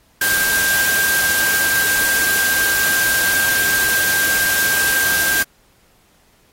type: tone in noise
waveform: sine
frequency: 1589 Hz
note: G6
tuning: 23 cents sharp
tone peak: -16 dBFS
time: 0.21-5.43 s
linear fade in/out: 5 ms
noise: white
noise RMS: -20 dBFS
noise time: 0.21-5.43 s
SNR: +1 dB
effects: pink hiss -56 dBFS RMS until 6.52 s + AAC 48 kbps